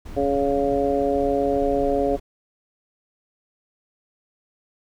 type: noise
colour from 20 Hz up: brown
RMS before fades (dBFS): -34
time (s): 0.05-2.2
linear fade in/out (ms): 10
type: harmonic tone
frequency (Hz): 140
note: C#3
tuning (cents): +18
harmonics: 2 / 3 / 4 / 5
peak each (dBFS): -25 / -23 / -23 / -26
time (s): 0.16-2.17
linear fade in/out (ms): 20
effects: none